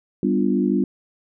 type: chord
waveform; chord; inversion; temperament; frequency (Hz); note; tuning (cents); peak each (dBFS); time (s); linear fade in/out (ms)
sine; G dominant seventh; none; equal; 196 / 246.9 / 293.7 / 349.2; G3 / B3 / D4 / F4; 0 / 0 / 0 / 0; -21 / -22 / -23 / -24; 0.23-0.84; 2
effects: none